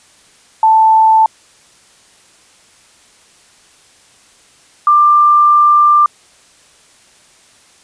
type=tone pair in turn; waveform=sine; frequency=882 / 1187.6 Hz; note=A5 / D6; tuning=+4 / +19 cents; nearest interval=perfect fourth; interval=515 cents; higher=second; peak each=-5 dBFS; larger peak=neither; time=0.63-1.26 / 4.87-6.06 s; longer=second; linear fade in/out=2 ms; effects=white hiss -47 dBFS RMS until 7.83 s + resampled to 22050 Hz